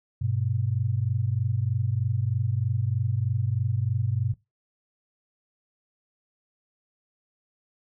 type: tone pair together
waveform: sine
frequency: 100.2 / 123.4 Hz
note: G2 / B2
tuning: +38 / -1 cents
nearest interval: major third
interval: 361 cents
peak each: -26 dBFS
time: 0.21-4.34 s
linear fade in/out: 10 ms
effects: noise-tail reverb RT60 0.2 s tail -19 dB re dry